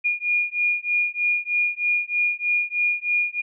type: beating tone pair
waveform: sine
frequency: 2430 / 2433.2 Hz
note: D#7 / D#7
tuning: -42 / -39 cents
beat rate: 3.2 Hz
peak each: -23 dBFS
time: 0.04-3.42 s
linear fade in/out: 20 ms
effects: none